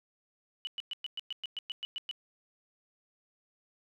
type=tone bursts; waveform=sine; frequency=2960 Hz; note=F#7; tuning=in tune; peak=-34 dBFS; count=12; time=0.65-2.112 s; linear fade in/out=0 ms; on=21 ms; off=110 ms; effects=none